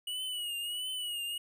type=tone with vibrato; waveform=square; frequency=2920 Hz; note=F#7; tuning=24 cents flat; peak=-35 dBFS; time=0.07-1.38 s; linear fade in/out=5 ms; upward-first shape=triangle; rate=1.5 Hz; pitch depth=81 cents each way; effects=none